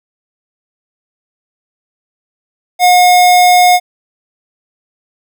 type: tone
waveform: square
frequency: 720 Hz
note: F#5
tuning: 47 cents flat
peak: -5 dBFS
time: 2.79-3.8 s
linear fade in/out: 50 ms
effects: none